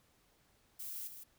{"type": "noise with echo", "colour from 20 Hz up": "violet", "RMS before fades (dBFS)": -44, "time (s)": [0.79, 1.08], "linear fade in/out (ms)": 10, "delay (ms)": 160, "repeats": 1, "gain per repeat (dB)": -7, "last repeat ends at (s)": 1.24, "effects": ["pink hiss -71 dBFS RMS until 1.38 s"]}